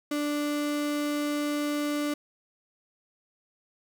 35% pulse tone, 293.7 Hz, D4, in tune, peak -25 dBFS, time 0.11-2.14 s, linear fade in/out 5 ms, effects none

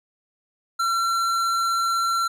sine tone with tanh clipping, 1358 Hz, F6, 49 cents flat, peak -22 dBFS, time 0.79-2.28 s, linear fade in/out 10 ms, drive 16 dB, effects none

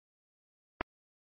clicks, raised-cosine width 0.5 ms, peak -16 dBFS, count 2, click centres 0.809 / 0.812 s, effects MP3 32 kbps

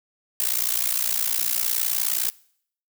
blue noise with amplitude modulation, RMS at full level -20 dBFS, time 0.4-2.3 s, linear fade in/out 0 ms, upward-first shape sine, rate 59.5 Hz, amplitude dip 90%, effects noise-tail reverb RT60 0.6 s tail -22 dB re dry

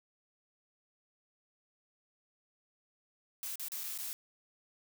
blue noise with dropouts, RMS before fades -40 dBFS, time 3.43-4.13 s, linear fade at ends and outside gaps 0 ms, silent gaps 3.556-3.596 / 3.684-3.719 / 3.835-3.839 / 3.977-3.987 s, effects none

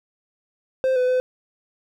triangle tone with pitch steps, 522 / 503 / 508 Hz, C5 / B4 / B4, -4 / +32 / +49 cents, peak -15 dBFS, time 0.84-1.2 s, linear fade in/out 0 ms, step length 120 ms, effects none

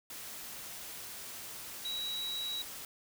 sine tone in noise, 3880 Hz, B7, 31 cents flat, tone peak -35 dBFS, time 1.85-2.62 s, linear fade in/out 2 ms, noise white, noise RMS -45 dBFS, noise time 0.1-2.85 s, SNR +7 dB, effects none

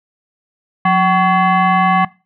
sine tone with frequency modulation, 180.5 Hz, F#3, 43 cents flat, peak -9 dBFS, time 0.85-2.05 s, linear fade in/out 5 ms, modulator 942 Hz, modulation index 1.5, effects noise-tail reverb RT60 0.3 s tail -21 dB re dry

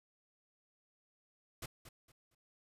pink noise with echo, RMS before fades -44 dBFS, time 1.62-1.66 s, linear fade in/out 5 ms, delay 230 ms, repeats 3, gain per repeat -11 dB, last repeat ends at 2.35 s, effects resampled to 32000 Hz

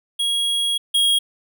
square tone pair in turn, 3300 / 3281 Hz, G#7 / G#7, -12 / -22 cents, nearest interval unison, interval 10 cents, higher first, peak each -19 / -15 dBFS, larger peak second, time 0.19-0.78 / 0.94-1.19 s, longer first, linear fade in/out 10 ms, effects none

